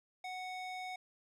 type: tone with band-pass filter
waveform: square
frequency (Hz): 740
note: F#5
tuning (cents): 0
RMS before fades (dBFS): -43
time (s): 0.24-0.96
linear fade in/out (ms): 5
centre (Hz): 2000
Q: 0.71
effects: none